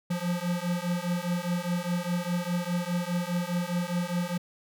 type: beating tone pair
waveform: square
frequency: 173.5 / 178.4 Hz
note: F3 / F3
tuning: -11 / +37 cents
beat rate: 4.9 Hz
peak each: -31 dBFS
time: 0.1-4.38 s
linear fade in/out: 10 ms
effects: none